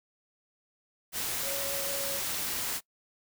sine tone in noise, 554.4 Hz, C#5, in tune, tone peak -37 dBFS, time 1.42-2.21 s, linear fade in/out 50 ms, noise white, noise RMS -33 dBFS, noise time 1.12-2.81 s, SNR -7 dB, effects noise-tail reverb RT60 0.1 s tail -23 dB re dry

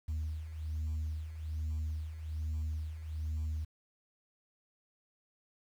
sine beating tone pair, 77 / 78.2 Hz, D#2 / D#2, -17 / +9 cents, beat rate 1.2 Hz, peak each -39 / -34 dBFS, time 0.08-3.65 s, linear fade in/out 10 ms, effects tanh soft clip ceiling -31 dBFS + 10-bit

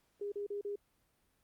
sine tone bursts, 407.2 Hz, G#4, 34 cents flat, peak -36 dBFS, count 4, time 0.21-0.758 s, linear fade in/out 5 ms, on 110 ms, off 36 ms, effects pink hiss -75 dBFS RMS until 1.43 s + Opus 48 kbps

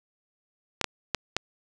clicks, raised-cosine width 0.2 ms, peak -7 dBFS, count 4, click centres 0.813 / 0.843 / 1.147 / 1.366 s, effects 7-bit

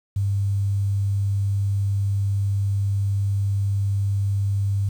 sine tone with quantisation, 99.4 Hz, G2, 25 cents sharp, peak -19 dBFS, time 0.16-4.89 s, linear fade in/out 5 ms, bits 8, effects none

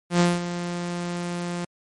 sawtooth tone with ADSR envelope, 174.61 Hz, F3, in tune, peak -11 dBFS, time 0.1-1.65 s, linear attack 98 ms, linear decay 200 ms, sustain -12 dB, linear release 6 ms, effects MP3 48 kbps

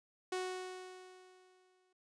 sawtooth tone with exponential decay, 369.3 Hz, F#4, 3 cents flat, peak -31 dBFS, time 0.32-1.93 s, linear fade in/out 5 ms, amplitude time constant 350 ms, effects resampled to 22050 Hz

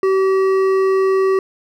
triangle tone with hard clipping, 382.9 Hz, G4, 41 cents flat, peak -14 dBFS, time 0.03-1.39 s, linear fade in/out 2 ms, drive 13 dB, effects none

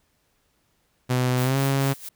sawtooth tone with pitch glide, 126.2 to 136.83 Hz, B2 to C#3, +38 to -22 cents, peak -16 dBFS, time 1.09-1.94 s, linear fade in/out 20 ms, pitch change +140 cents, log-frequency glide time 1.42-1.57 s
blue noise with tremolo, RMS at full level -35 dBFS, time 1.37-2.09 s, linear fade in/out 5 ms, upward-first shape sine, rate 4.5 Hz, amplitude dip 75%
effects pink hiss -68 dBFS RMS until 2.15 s

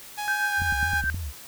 sawtooth tone with pitch glide, 833 to 820.6 Hz, G#5 to G#5, +5 to -21 cents, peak -25 dBFS, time 0.17-1.02 s, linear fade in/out 20 ms, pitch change -26 cents, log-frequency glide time 0.44-0.55 s
sine tone with tremolo, 1563 Hz, G6, 6 cents flat, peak -21 dBFS, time 0.28-1.1 s, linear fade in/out 0 ms, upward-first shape triangle, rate 7.7 Hz, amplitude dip 65%
sine tone with vibrato, 76.8 Hz, D#2, 22 cents flat, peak -29 dBFS, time 0.57-1.33 s, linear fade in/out 50 ms, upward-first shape triangle, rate 3.7 Hz, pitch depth 290 cents each way
click train, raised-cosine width 5 ms, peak -22 dBFS, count 6, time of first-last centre 0.62-1.145 s, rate 9.53 Hz
effects white hiss -44 dBFS RMS until 1.47 s

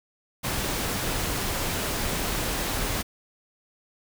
pink noise, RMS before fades -28 dBFS, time 0.43-3.03 s, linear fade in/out 20 ms, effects none

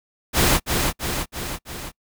pink noise with echo, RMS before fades -17 dBFS, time 0.33-0.6 s, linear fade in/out 50 ms, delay 330 ms, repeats 4, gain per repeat -4 dB, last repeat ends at 1.92 s, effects noise-tail reverb RT60 0.1 s tail -26 dB re dry

